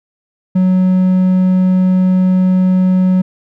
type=tone; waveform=triangle; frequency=185 Hz; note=F#3; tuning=in tune; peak=-6 dBFS; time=0.55-3.22 s; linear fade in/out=10 ms; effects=none